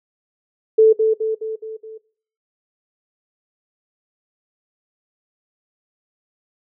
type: tone with echo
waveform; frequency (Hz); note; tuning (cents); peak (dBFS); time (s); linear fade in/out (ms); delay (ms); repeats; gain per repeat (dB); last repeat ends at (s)
sine; 440; A4; 0; -7; 0.78-0.93; 10; 210; 5; -5; 1.98
effects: noise-tail reverb RT60 0.5 s tail -21 dB re dry